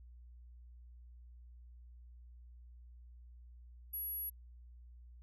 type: tone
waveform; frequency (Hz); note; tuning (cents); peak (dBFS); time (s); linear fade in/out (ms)
sine; 11400; F9; +34; -38; 3.93-4.3; 10
effects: added 60 Hz sine -53 dBFS peak until 5.22 s